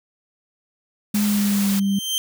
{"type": "noise", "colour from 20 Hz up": "white", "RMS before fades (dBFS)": -28, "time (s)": [1.14, 1.8], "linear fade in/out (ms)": 10}
{"type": "tone with pitch glide", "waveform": "sine", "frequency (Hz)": [207.7, 197.41], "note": ["G#3", "G3"], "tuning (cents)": [0, 12], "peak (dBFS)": -17, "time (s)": [1.14, 1.99], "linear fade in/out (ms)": 5, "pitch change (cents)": -88, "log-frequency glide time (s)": [1.26, 1.77]}
{"type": "tone with exponential growth", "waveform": "sawtooth", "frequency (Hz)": 3136, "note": "G7", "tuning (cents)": 0, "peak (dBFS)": -15, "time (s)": [1.49, 2.18], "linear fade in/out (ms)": 0, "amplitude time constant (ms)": 150}
{"effects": []}